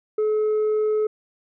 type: tone with tanh clipping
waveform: triangle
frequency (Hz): 428.7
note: A4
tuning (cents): -45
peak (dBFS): -19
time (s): 0.18-1.07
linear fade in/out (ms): 5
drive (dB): 7
effects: none